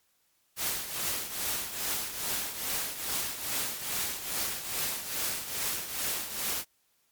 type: noise with tremolo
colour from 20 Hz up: white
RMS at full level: -30 dBFS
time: 0.56-6.65 s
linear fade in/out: 50 ms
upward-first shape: triangle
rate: 2.4 Hz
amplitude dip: 70%
effects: white hiss -71 dBFS RMS until 7.11 s + MP3 96 kbps